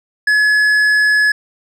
sine tone with tanh clipping, 1700 Hz, G#6, 40 cents sharp, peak -11 dBFS, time 0.27-1.32 s, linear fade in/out 5 ms, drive 8 dB, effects none

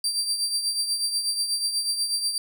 30% pulse tone with tremolo, 4699 Hz, D8, in tune, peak -18 dBFS, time 0.04-2.38 s, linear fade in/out 2 ms, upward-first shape triangle, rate 8.2 Hz, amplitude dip 65%, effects none

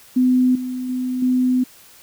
sine tone with level steps, 253.3 Hz, B3, 44 cents sharp, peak -12 / -23 / -20 / -14 dBFS, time 0.16-1.64 s, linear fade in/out 10 ms, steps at 0.55 / 0.89 / 1.22 s, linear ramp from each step 5 ms, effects white hiss -47 dBFS RMS until 2.02 s

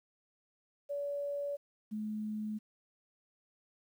sine tone pair in turn, 571 / 213.9 Hz, D5 / A3, -49 / -49 cents, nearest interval octave + perfect fourth, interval 1700 cents, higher first, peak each -34 / -35 dBFS, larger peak first, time 0.89-1.57 / 1.91-2.59 s, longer neither, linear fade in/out 20 ms, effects 11-bit

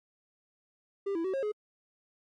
triangle tone with pitch steps, 396.9 / 331.5 / 378.7 / 540 / 421.3 Hz, G4 / E4 / F#4 / C#5 / G#4, +22 / +10 / +40 / -45 / +25 cents, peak -27 dBFS, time 1.06-1.52 s, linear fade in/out 10 ms, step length 92 ms, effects MP3 48 kbps

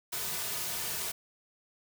white noise with comb filter, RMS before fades -35 dBFS, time 0.12-1.12 s, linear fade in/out 10 ms, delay 3.7 ms, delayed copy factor -0.7, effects none

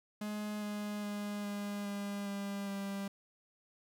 45% pulse tone with pitch steps, 210 / 207.9 / 205.9 / 203.9 / 201.9 / 199.94 / 197.98 Hz, G#3 / G#3 / G#3 / G#3 / G#3 / G3 / G3, +19 / +2 / -15 / -32 / -49 / +34 / +17 cents, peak -37 dBFS, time 0.21-3.08 s, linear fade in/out 5 ms, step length 410 ms, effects none

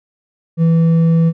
sine tone with hard clipping, 164.81 Hz, E3, in tune, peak -10 dBFS, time 0.57-1.33 s, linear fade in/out 50 ms, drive 4 dB, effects none

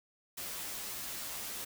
white noise with comb filter, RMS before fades -41 dBFS, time 0.37-1.65 s, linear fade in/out 10 ms, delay 12 ms, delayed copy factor -0.65, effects none

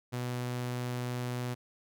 sawtooth tone, 123.47 Hz, B2, in tune, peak -29 dBFS, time 0.12-1.55 s, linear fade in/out 20 ms, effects none

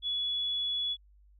sine tone, 3398 Hz, G#7, 39 cents sharp, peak -29 dBFS, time 0.02-0.97 s, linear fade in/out 50 ms, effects added 50 Hz sine -57 dBFS peak until 1.39 s

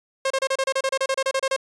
sawtooth tone bursts, 535 Hz, C5, 38 cents sharp, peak -16 dBFS, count 16, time 0.25-1.564 s, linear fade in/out 5 ms, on 54 ms, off 30 ms, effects resampled to 22050 Hz

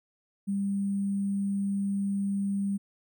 sine tone with sample-and-hold, 198.4 Hz, G3, 21 cents sharp, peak -26 dBFS, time 0.47-2.78 s, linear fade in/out 20 ms, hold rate 8820 Hz, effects none

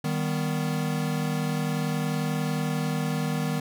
square chord, Eb augmented, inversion none, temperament equal, 155.56 / 196 / 246.9 Hz, Eb3 / G3 / B3, 0 / 0 / 0 cents, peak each -28 / -33 / -32 dBFS, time 0.04-3.6 s, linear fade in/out 5 ms, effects none

